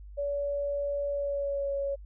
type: tone with pitch glide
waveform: sine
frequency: 570 to 557.6 Hz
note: C#5 to C#5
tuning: +48 to +10 cents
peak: -28 dBFS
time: 0.17-1.96 s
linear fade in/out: 20 ms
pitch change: -38 cents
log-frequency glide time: 1.09-1.73 s
effects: added 50 Hz sine -43 dBFS peak until 2.05 s